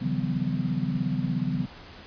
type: tone cluster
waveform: sine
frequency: 136.1 / 158 / 174.9 / 191.9 / 250.1 Hz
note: C#3 / D#3 / F3 / G3 / B3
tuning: -31 / +27 / +3 / -37 / +22 cents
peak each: -31 dBFS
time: 0.01-1.66 s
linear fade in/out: 10 ms
effects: pink hiss -46 dBFS RMS until 2.06 s + resampled to 11025 Hz